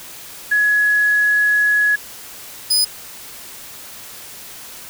sine / sawtooth tone pair in turn, 1684 / 5000 Hz, G#6 / D#8, +24 / +8 cents, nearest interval octave + perfect fifth, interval 1884 cents, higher second, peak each -12 / -10 dBFS, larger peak second, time 0.51-1.96 / 2.7-2.85 s, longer first, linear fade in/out 10 ms, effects white hiss -36 dBFS RMS until 4.89 s

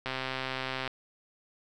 click train, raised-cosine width 0.3 ms, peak -17 dBFS, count 108, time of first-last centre 0.06-0.877 s, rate 131 Hz, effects none

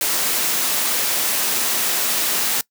white noise, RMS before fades -20 dBFS, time 0.01-2.61 s, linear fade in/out 2 ms, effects noise-tail reverb RT60 0.1 s tail -22 dB re dry + high-pass 200 Hz 12 dB/octave

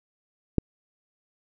click, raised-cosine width 3 ms, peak -7 dBFS, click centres 0.583 s, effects none

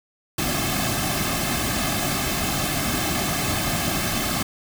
pink noise with comb filter, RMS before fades -24 dBFS, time 0.38-4.43 s, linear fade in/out 5 ms, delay 2.1 ms, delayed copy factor -0.7, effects none

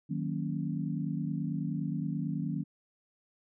sine chord, D# minor seventh, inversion none, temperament equal, 155.56 / 185 / 233.1 / 277.2 Hz, D#3 / F#3 / A#3 / C#4, 0 / 0 / 0 / 0 cents, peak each -34 / -36 / -38 / -38 dBFS, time 0.09-2.64 s, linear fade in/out 20 ms, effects none

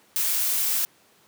blue noise, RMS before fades -24 dBFS, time 0.16-0.85 s, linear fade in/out 0 ms, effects pink hiss -58 dBFS RMS until 1.27 s + high-pass 200 Hz 12 dB/octave

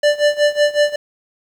square tone with tremolo, 589 Hz, D5, 5 cents sharp, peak -10 dBFS, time 0.03-0.96 s, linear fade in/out 5 ms, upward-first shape sine, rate 5.4 Hz, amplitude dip 90%, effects low-pass 6000 Hz 12 dB/octave + 7-bit

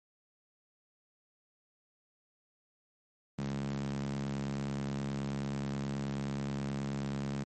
sawtooth tone with high-pass filter, 69.4 Hz, C#2, 3 cents sharp, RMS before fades -36 dBFS, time 3.38-7.44 s, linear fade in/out 10 ms, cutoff 170 Hz, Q 5.3, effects MP3 32 kbps

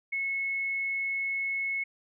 sine tone, 2190 Hz, C#7, 22 cents flat, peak -28 dBFS, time 0.12-1.84 s, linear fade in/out 10 ms, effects none

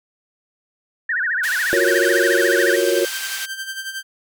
sine tone with vibrato, 1661.2 Hz, G#6, in tune, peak -18 dBFS, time 1.09-2.76 s, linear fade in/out 5 ms, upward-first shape sine, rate 14 Hz, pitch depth 230 cents each way
pink band-pass noise, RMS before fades -29 dBFS, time 1.43-3.46 s, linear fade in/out 10 ms, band 2000 to 16000 Hz, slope 12 dB/octave
sine chord, Gb major seventh, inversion third, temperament equal, 349.2 / 370 / 466.2 / 554.4 Hz, F4 / Gb4 / Bb4 / Db5, 0 / 0 / 0 / 0 cents, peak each -21 dBFS, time 1.73-3.05 s, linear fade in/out 0 ms
sawtooth tone with tremolo, 1568 Hz, G6, in tune, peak -21 dBFS, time 1.86-4.03 s, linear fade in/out 20 ms, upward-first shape sine, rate 11 Hz, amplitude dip 65%
effects none

